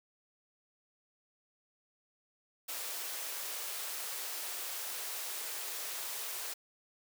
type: high-pass noise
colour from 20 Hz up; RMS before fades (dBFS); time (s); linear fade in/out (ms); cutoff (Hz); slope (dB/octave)
white; -40; 2.68-6.54; 10; 390; 24
effects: none